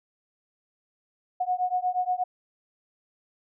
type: beating tone pair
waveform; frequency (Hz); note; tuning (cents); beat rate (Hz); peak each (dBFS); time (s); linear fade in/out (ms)
sine; 725 / 733.4; F#5 / F#5; -35 / -15; 8.4; -27; 1.4-2.24; 10
effects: none